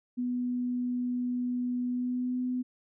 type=tone with pitch glide; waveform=sine; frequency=246.9 to 251.1 Hz; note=B3 to B3; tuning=0 to +29 cents; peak=-28 dBFS; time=0.17-2.63 s; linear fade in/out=20 ms; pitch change=+29 cents; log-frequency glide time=1.87-2.39 s; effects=none